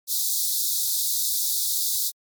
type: high-pass noise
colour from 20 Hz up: white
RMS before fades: -24 dBFS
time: 0.07-2.12 s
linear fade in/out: 50 ms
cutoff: 3600 Hz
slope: 96 dB/octave
effects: MP3 96 kbps